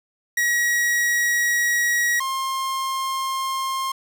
45% pulse tone pair in turn, 1908 / 1063.4 Hz, A#6 / C6, +40 / +28 cents, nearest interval minor seventh, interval 1012 cents, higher first, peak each -18 / -23 dBFS, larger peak first, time 0.37-2.2 / 2.2-3.92 s, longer first, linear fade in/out 5 ms, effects 8-bit

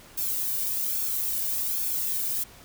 violet noise with flanger, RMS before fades -28 dBFS, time 0.17-2.44 s, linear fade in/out 10 ms, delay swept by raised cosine 1 to 1.54 ms, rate 1.2 Hz, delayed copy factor -0.65, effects pink hiss -50 dBFS RMS until 2.64 s

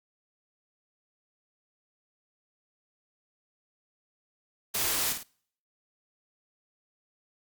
white noise with echo, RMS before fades -29 dBFS, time 4.74-5.13 s, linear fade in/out 10 ms, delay 52 ms, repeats 2, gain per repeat -7 dB, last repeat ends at 5.234 s, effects noise-tail reverb RT60 0.6 s tail -26 dB re dry + Opus 48 kbps

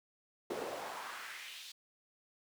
brown noise with high-pass filter sweep, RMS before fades -44 dBFS, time 0.5-1.72 s, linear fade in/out 5 ms, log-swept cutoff 370 to 4000 Hz, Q 2.1, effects none

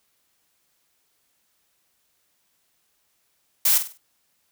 blue noise with echo, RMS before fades -18 dBFS, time 3.65-3.78 s, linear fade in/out 5 ms, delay 49 ms, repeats 4, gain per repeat -9 dB, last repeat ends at 3.976 s, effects white hiss -69 dBFS RMS until 4.51 s

